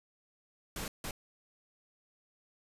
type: noise bursts at uneven times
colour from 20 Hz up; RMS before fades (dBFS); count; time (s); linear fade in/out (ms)
pink; -39; 2; 0.76-0.88 / 1.04-1.11; 2
effects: resampled to 32000 Hz